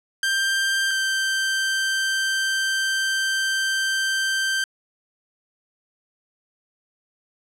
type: tone pair in turn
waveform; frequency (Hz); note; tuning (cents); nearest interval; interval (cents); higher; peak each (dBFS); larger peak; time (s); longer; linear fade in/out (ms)
sawtooth; 1579 / 1563.6; G6 / G6; +12 / -5; unison; 17; first; -16 / -17; first; 0.23-0.91 / 0.91-4.64; second; 2
effects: low-pass 10000 Hz 12 dB/octave